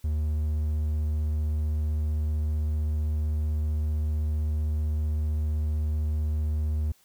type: tone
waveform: triangle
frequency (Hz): 76.3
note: D#2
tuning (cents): -33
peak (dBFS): -22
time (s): 0.04-6.92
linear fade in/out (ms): 5
effects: white hiss -62 dBFS RMS until 7.04 s